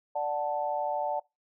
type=chord; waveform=sine; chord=D major; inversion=none; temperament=equal; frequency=587.3 / 740 / 880 Hz; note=D5 / F#5 / A5; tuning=0 / 0 / 0 cents; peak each=-32 dBFS; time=0.15-1.2 s; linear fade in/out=10 ms; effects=noise-tail reverb RT60 0.2 s tail -22 dB re dry

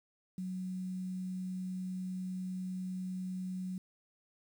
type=tone with quantisation; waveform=sine; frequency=185 Hz; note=F#3; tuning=in tune; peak=-36 dBFS; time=0.38-3.78 s; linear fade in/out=2 ms; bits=10; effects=none

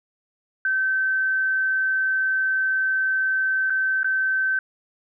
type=tone with dropouts; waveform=sine; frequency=1542 Hz; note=G6; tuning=29 cents flat; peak=-19 dBFS; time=0.65-4.59 s; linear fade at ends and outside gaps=2 ms; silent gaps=3.699-3.703 / 4.032-4.044 s; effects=none

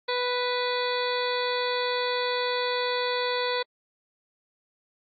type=harmonic tone; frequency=493.9 Hz; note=B4; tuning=in tune; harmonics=1 / 2 / 3 / 4 / 5 / 7 / 8 / 9; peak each=-28 / -31 / -36 / -35 / -38 / -36 / -35 / -37 dBFS; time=0.08-3.63 s; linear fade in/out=10 ms; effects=AAC 48 kbps

